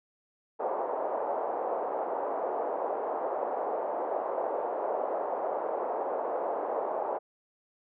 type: band-pass noise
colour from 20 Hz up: pink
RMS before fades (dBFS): -32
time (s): 0.59-7.19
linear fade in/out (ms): 20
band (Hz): 490 to 840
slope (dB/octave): 24
effects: none